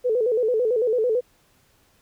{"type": "tone with vibrato", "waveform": "sine", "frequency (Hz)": 466.2, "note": "A#4", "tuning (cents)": 0, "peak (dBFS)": -18, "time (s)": [0.04, 1.21], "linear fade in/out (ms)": 20, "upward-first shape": "square", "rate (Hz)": 9, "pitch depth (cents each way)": 110, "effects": ["pink hiss -61 dBFS RMS until 2.01 s"]}